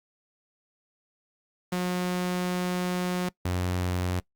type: tone pair in turn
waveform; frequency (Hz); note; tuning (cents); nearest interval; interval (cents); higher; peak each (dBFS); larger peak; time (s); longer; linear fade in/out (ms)
sawtooth; 180 / 90.19; F#3 / F#2; -47 / -44; octave; 1197; first; -22; neither; 1.72-3.29 / 3.45-4.2; first; 5
effects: noise-tail reverb RT60 0.1 s tail -22 dB re dry + Opus 48 kbps